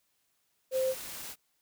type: tone in noise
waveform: sine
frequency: 522 Hz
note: C5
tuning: 4 cents flat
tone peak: -26 dBFS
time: 0.71-0.95 s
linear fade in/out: 50 ms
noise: white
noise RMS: -42 dBFS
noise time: 0.71-1.36 s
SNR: +13 dB
effects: white hiss -75 dBFS RMS until 1.61 s